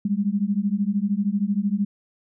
sine beating tone pair, 196 / 209 Hz, G3 / G#3, 0 / +11 cents, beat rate 13 Hz, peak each -23 dBFS, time 0.05-1.85 s, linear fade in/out 5 ms, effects none

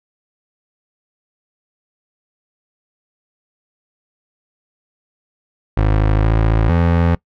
25% pulse tone with pitch steps, 52.6 / 55 / 84.7 Hz, G#1 / A1 / E2, +23 / 0 / +48 cents, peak -8 dBFS, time 5.77-7.15 s, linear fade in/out 5 ms, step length 460 ms, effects noise-tail reverb RT60 0.1 s tail -23 dB re dry + low-pass 2000 Hz 12 dB/octave

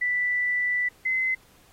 sine tone pair in turn, 1975.5 / 2049 Hz, B6 / C7, 0 / -37 cents, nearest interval minor second, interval 63 cents, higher second, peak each -22 dBFS, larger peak neither, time 0.01-0.89 / 1.05-1.35 s, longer first, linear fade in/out 10 ms, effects pink hiss -58 dBFS RMS until 1.72 s + AAC 48 kbps

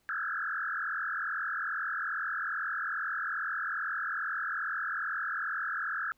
sine tone with frequency modulation, 1504 Hz, F#6, 28 cents sharp, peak -31 dBFS, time 0.09-6.12 s, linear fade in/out 0 ms, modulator 42.4 Hz, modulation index 4.9, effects pink hiss -72 dBFS RMS until 6.17 s

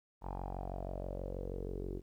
sawtooth tone with low-pass filter sweep, 46.25 Hz, F#1, in tune, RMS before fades -41 dBFS, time 0.21-2.02 s, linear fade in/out 50 ms, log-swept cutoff 910 to 370 Hz, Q 5.8, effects 12-bit

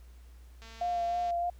click train, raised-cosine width 0.2 ms, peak -34 dBFS, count 156, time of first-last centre 0.62-1.306 s, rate 226 Hz
sine tone with vibrato, 698.5 Hz, F5, in tune, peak -28 dBFS, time 0.81-1.5 s, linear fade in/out 5 ms, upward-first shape sine, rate 3.2 Hz, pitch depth 22 cents each way
effects added 60 Hz sine -49 dBFS peak until 1.59 s + pink hiss -65 dBFS RMS until 1.59 s

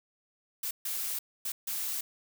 blue noise bursts at uneven times, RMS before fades -34 dBFS, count 4, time 0.63-0.71 / 0.85-1.19 / 1.45-1.52 / 1.67-2.01 s, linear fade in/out 5 ms, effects none

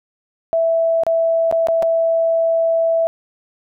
sine tone with dropouts, 659.3 Hz, E5, in tune, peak -13 dBFS, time 0.53-3.07 s, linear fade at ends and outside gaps 0 ms, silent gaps 1.035-1.066 / 1.513-1.525 / 1.671-1.685 / 1.824-1.829 s, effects none

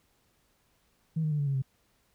sine tone with pitch steps, 160 / 154.19 / 148.6 / 143.2 / 138.01 / 133 Hz, D#3 / D#3 / D3 / D3 / C#3 / C3, +49 / -15 / +21 / -43 / -7 / +29 cents, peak -25 dBFS, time 1.16-1.622 s, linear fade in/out 10 ms, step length 77 ms, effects tanh soft clip ceiling -21 dBFS + pink hiss -70 dBFS RMS until 2.14 s

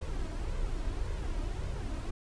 brown noise with flanger, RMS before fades -34 dBFS, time 0.01-2.11 s, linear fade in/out 10 ms, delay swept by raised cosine 1.9 to 3.2 ms, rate 1.8 Hz, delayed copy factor +0.55, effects resampled to 22050 Hz

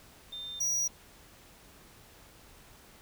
sine / square tone pair in turn, 3600 / 5783 Hz, A7 / F#8, +39 / -41 cents, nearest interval minor sixth, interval 820 cents, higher second, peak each -38 / -28 dBFS, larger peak second, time 0.32-0.6 / 0.6-0.88 s, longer neither, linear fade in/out 10 ms, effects pink hiss -56 dBFS RMS until 3.01 s

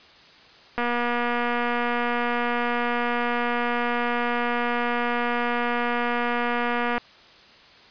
click train, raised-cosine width 0.5 ms, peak -11 dBFS, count 1489, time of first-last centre 0.78-6.98 s, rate 240 Hz, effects white hiss -50 dBFS RMS until 7.9 s + resampled to 11025 Hz

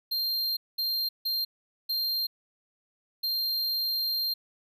square tone bursts at uneven times, 4186 Hz, C8, in tune, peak -27 dBFS, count 5, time 0.11-0.57 / 0.78-1.09 / 1.25-1.45 / 1.89-2.27 / 3.23-4.34 s, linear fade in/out 10 ms, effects none

